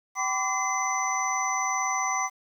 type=tone cluster; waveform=sine; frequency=769 / 1013 / 1155 / 2056 / 5990 Hz; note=G5 / B5 / D6 / C7 / F#8; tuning=-33 / +44 / -29 / -31 / +20 cents; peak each=-31 dBFS; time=0.15-2.3 s; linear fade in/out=50 ms; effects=9-bit